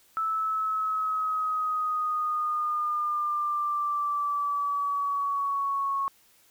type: exponential sweep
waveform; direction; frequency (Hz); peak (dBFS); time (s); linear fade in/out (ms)
sine; down; 1314 to 1099; -25; 0.17-6.08; 0
effects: white hiss -61 dBFS RMS until 6.5 s